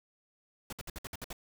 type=noise bursts; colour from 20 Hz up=pink; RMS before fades=-41 dBFS; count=8; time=0.7-1.329 s; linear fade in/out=2 ms; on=27 ms; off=59 ms; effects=none